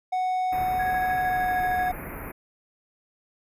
triangle tone with pitch glide, 740 to 732.3 Hz, F#5 to F#5, 0 to -18 cents, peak -21 dBFS, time 0.12-1.92 s, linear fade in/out 10 ms, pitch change -18 cents, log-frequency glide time 0.99-1.69 s
pink band-stop noise, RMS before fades -36 dBFS, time 0.52-2.32 s, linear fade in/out 10 ms, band 2500 to 11000 Hz, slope 96 dB/octave
sine tone with tremolo, 1661.2 Hz, G#6, in tune, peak -28 dBFS, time 0.79-1.89 s, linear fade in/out 10 ms, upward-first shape square, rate 13 Hz, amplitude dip 45%
effects resampled to 32000 Hz

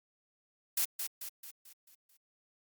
blue noise with echo, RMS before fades -30 dBFS, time 0.77-0.85 s, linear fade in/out 5 ms, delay 220 ms, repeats 6, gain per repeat -6 dB, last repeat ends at 2.17 s, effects Opus 48 kbps

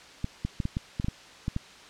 clicks, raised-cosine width 5 ms, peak -16 dBFS, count 10, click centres 0.244 / 0.45 / 0.602 / 0.654 / 0.769 / 0.999 / 1.045 / 1.084 / 1.481 / 1.564 s, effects white hiss -49 dBFS RMS until 1.89 s + low-pass 5000 Hz 12 dB/octave

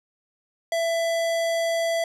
square tone with low-pass filter, 666 Hz, E5, 18 cents sharp, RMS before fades -24 dBFS, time 0.72-2.04 s, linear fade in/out 2 ms, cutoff 10000 Hz, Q 0.66, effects none

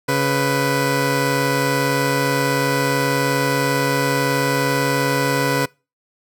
15% pulse tone pair together, 138.96 / 495.2 Hz, C#3 / B4, +5 / +5 cents, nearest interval octave + minor seventh, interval 2200 cents, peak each -13 dBFS, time 0.08-5.66 s, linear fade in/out 10 ms, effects noise-tail reverb RT60 0.3 s tail -25 dB re dry

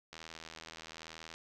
click train, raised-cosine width 0.2 ms, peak -29 dBFS, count 99, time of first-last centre 0.13-1.34 s, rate 81 Hz, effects none

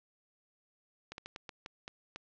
slowing click train, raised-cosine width 0.2 ms, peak -25 dBFS, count 8, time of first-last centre 1.12-2.16 s, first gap 61 ms, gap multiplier 1.29, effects low-pass 5000 Hz 12 dB/octave

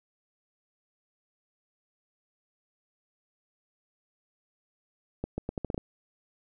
accelerating click train, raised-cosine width 2 ms, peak -18 dBFS, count 8, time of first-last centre 5.24-5.779 s, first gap 140 ms, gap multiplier 0.79, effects none

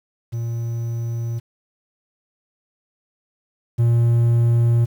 triangle tone pair in turn, 116.54 / 117.62 Hz, A#2 / A#2, 0 / +16 cents, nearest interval unison, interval 16 cents, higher second, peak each -20 / -11 dBFS, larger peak second, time 0.32-1.4 / 3.78-4.86 s, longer neither, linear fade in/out 20 ms, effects 8-bit

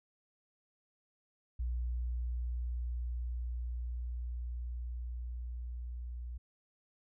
sine tone with level ramp, 60.3 Hz, B1, 41 cents flat, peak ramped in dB -31 to -39 dBFS, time 1.59-6.38 s, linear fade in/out 10 ms, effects tanh soft clip ceiling -29 dBFS

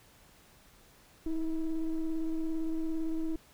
triangle ring-modulated tone, 164.81 Hz, E3, in tune, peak -23 dBFS, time 1.26-3.36 s, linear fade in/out 5 ms, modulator 156 Hz, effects tanh soft clip ceiling -23 dBFS + pink hiss -60 dBFS RMS until 3.53 s

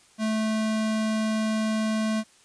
square tone, 218.2 Hz, A3, 14 cents flat, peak -24 dBFS, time 0.18-2.24 s, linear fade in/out 50 ms, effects white hiss -57 dBFS RMS until 2.44 s + resampled to 22050 Hz

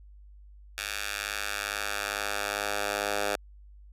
10% pulse tone with high-pass filter sweep, 102.3 Hz, G#2, 26 cents flat, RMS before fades -32 dBFS, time 0.78-3.36 s, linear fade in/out 0 ms, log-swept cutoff 2000 to 630 Hz, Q 1, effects added 50 Hz sine -48 dBFS peak until 3.92 s + resampled to 32000 Hz

